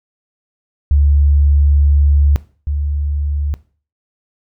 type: tone pair in turn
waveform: sine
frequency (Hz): 71.9 / 72.61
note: D2 / D2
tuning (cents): -36 / -19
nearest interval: unison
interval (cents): 17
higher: second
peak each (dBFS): -8 / -15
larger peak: first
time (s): 0.91-2.36 / 2.67-3.54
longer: first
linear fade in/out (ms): 0
effects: noise-tail reverb RT60 0.4 s tail -18 dB re dry